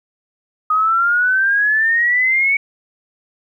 sine exponential sweep, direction up, 1244.5 to 2250 Hz, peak -12 dBFS, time 0.7-2.57 s, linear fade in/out 5 ms, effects 9-bit

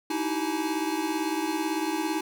square tone cluster, 307.6 / 325.5 / 385 / 848 Hz, D#4 / E4 / G4 / G#5, -20 / -22 / -31 / +36 cents, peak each -32 / -31 / -36 / -34 dBFS, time 0.1-2.21 s, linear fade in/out 5 ms, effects none

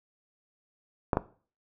clicks, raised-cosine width 1 ms, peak -9 dBFS, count 2, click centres 1.132 / 1.171 s, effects noise-tail reverb RT60 0.4 s tail -17 dB re dry

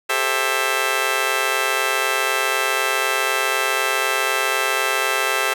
10% pulse chord, A minor seventh, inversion third, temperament just, 396 / 440 / 528 / 660 Hz, G4 / A4 / C5 / E5, +18 / 0 / +16 / +2 cents, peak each -17 dBFS, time 0.09-5.54 s, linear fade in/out 10 ms, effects none

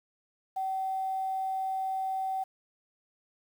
sine tone with quantisation, 764 Hz, G5, 45 cents flat, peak -29 dBFS, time 0.56-2.44 s, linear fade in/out 10 ms, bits 9, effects none

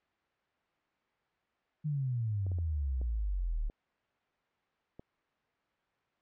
sine exponential sweep, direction down, 155.56 to 35.6 Hz, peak -30 dBFS, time 1.84-3.7 s, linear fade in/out 20 ms
clicks, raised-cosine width 2 ms, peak -34 dBFS, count 6, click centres 2.466 / 2.517 / 2.586 / 3.015 / 3.699 / 4.995 s
effects white hiss -75 dBFS RMS until 6.21 s + low-pass 2000 Hz 12 dB/octave

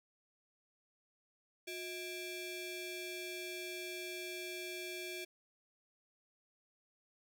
sawtooth ring-modulated tone, 1000 Hz, B5, 21 cents sharp, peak -35 dBFS, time 1.67-5.25 s, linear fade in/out 10 ms, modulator 1360 Hz, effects none

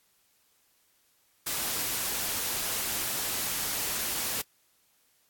white noise, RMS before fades -31 dBFS, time 1.46-4.42 s, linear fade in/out 10 ms, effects white hiss -68 dBFS RMS until 5.29 s + AAC 64 kbps

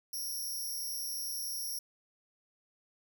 10% pulse tone with amplitude modulation, 5588 Hz, F8, in tune, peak -26 dBFS, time 0.13-1.79 s, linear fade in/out 5 ms, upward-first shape sine, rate 299 Hz, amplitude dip 90%, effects none

